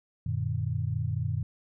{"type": "chord", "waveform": "sine", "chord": "Gb augmented", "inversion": "none", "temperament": "equal with one note detuned", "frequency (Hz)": [92.5, 116.54, 150.61], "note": ["Gb2", "Bb2", "D3"], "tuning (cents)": [0, 0, 44], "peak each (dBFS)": [-32, -30, -33], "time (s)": [0.26, 1.43], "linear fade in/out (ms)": 5, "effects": []}